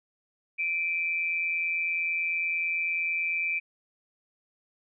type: tone pair together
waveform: sine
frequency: 2349 / 2518 Hz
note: D7 / D#7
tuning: 0 / +20 cents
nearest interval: minor second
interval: 120 cents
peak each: -27 / -32 dBFS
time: 0.58-3.6 s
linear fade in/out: 20 ms
effects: none